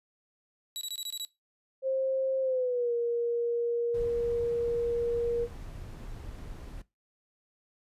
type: tone bursts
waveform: sawtooth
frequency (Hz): 3903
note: B7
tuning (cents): -21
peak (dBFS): -31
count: 7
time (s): 0.76-1.249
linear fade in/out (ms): 0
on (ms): 51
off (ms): 22
type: tone with pitch glide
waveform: sine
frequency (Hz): 530 to 472.2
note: C5 to A#4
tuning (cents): +22 to +22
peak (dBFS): -26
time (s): 1.82-5.48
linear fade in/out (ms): 50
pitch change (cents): -200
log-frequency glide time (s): 2.41-2.93
type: noise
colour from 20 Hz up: brown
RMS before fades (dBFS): -42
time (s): 3.94-6.82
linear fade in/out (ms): 5
effects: noise-tail reverb RT60 0.2 s tail -18 dB re dry + resampled to 32000 Hz